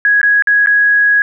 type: tone with dropouts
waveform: sine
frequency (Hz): 1663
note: G#6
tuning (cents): +2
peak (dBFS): -7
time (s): 0.05-1.22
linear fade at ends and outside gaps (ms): 1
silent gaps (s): 0.215-0.23 / 0.423-0.472 / 0.661-0.671
effects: none